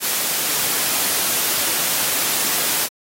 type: high-pass noise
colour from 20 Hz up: white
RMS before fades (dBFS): -20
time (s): 0-2.89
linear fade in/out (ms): 50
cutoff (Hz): 150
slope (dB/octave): 12
effects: AAC 48 kbps